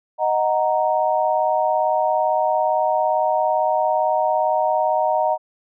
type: chord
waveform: sine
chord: D# minor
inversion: none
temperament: equal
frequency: 622.3 / 740 / 932.3 Hz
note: D#5 / F#5 / A#5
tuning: 0 / 0 / 0 cents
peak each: -20 / -21 / -21 dBFS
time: 0.18-5.38 s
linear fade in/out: 50 ms
effects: none